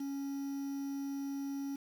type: tone with quantisation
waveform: triangle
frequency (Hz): 277.2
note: C#4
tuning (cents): 0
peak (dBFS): -34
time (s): 0-1.76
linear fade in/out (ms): 5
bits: 9
effects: none